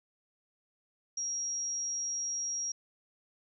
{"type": "tone", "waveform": "sine", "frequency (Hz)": 5650, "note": "F8", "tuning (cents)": 19, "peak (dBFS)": -32, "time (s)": [1.17, 2.72], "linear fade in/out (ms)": 5, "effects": []}